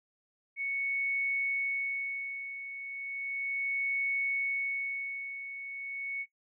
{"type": "tone with tremolo", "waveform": "sine", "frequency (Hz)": 2217, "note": "C#7", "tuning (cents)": 0, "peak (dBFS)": -28, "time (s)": [0.56, 6.26], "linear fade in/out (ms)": 50, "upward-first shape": "sine", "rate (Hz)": 0.35, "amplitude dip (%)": 70, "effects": ["noise-tail reverb RT60 0.1 s tail -18 dB re dry"]}